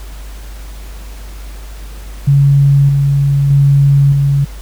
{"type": "tone with tremolo", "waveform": "sine", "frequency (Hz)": 140.1, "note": "C#3", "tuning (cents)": 19, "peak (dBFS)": -5, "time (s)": [2.27, 4.45], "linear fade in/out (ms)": 10, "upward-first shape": "square", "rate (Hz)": 0.81, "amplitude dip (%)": 30, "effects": ["added 50 Hz sine -26 dBFS peak until 4.61 s", "pink hiss -38 dBFS RMS until 4.61 s"]}